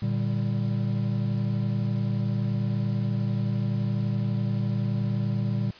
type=chord; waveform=triangle; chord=G minor; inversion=first; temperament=equal with one note detuned; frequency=115.2 / 146.83 / 196 Hz; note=Bb2 / D3 / G3; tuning=-20 / 0 / 0 cents; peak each=-24 / -29 / -27 dBFS; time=0.02-5.71 s; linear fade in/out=5 ms; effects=white hiss -48 dBFS RMS until 5.79 s + resampled to 11025 Hz